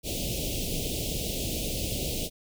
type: band-stop noise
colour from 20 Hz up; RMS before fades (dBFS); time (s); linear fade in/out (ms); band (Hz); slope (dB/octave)
pink; -31; 0.03-2.3; 50; 650 to 2600; 48
effects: none